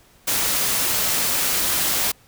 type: noise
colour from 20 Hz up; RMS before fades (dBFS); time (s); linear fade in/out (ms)
white; -21; 0.27-2.12; 10
effects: pink hiss -54 dBFS RMS until 2.27 s